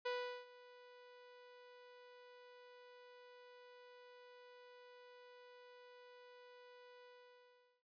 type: tone with ADSR envelope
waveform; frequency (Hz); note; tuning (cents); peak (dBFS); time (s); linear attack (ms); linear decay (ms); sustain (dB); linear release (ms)
sawtooth; 493.4; B4; -2; -34; 0.05-7.83; 11; 390; -21; 790
effects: resampled to 11025 Hz